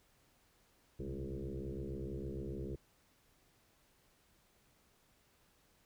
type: tone with frequency modulation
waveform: sine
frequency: 137.5 Hz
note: C#3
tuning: 14 cents flat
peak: -39 dBFS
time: 0.99-2.76 s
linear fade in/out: 10 ms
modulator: 66.6 Hz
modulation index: 4.7
effects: pink hiss -71 dBFS RMS until 5.85 s